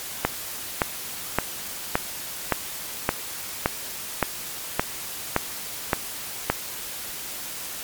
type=click train; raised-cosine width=0.5 ms; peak=-3 dBFS; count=12; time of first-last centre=0.25-6.5 s; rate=1.76 Hz; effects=white hiss -34 dBFS RMS until 7.83 s + MP3 96 kbps